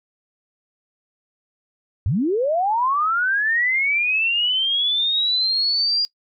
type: linear sweep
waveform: sine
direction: up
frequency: 77 to 4832 Hz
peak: -17 dBFS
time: 2.06-6.05 s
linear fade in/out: 0 ms
effects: noise-tail reverb RT60 0.1 s tail -22 dB re dry